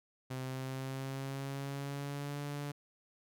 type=tone with pitch glide; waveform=sawtooth; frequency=130 to 144.24 Hz; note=C3 to D3; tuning=-11 to -31 cents; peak=-34 dBFS; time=0.3-2.72 s; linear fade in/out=10 ms; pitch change=+180 cents; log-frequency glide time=0.4-2.41 s; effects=none